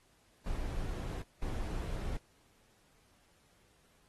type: noise bursts at uneven times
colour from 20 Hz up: brown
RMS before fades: -37 dBFS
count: 2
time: 0.46-1.22 / 1.42-2.17 s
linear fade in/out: 2 ms
effects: pink hiss -69 dBFS RMS until 4.08 s + AAC 32 kbps